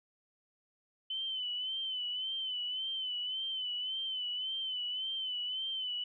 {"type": "tone with vibrato", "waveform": "sine", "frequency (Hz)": 3042, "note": "F#7", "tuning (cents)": 47, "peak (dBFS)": -34, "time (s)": [1.1, 6.04], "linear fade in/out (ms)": 5, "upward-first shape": "sine", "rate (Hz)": 1.8, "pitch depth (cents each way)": 60, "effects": []}